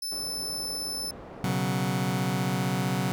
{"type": "tone", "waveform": "sawtooth", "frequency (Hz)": 5274, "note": "E8", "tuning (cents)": 0, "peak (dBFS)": -28, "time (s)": [0.02, 1.11], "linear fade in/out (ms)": 5}
{"type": "low-pass noise", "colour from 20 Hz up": "white", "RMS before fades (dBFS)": -43, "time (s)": [0.11, 1.52], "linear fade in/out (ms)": 10, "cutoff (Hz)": 630, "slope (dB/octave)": 12}
{"type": "chord", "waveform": "sawtooth", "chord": "B suspended second", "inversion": "none", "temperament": "just", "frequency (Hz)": [123.47, 138.9, 185.21], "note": ["B2", "C#3", "F#3"], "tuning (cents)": [0, 4, 2], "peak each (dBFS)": [-27, -26, -24], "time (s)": [1.44, 3.12], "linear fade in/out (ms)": 0}
{"effects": []}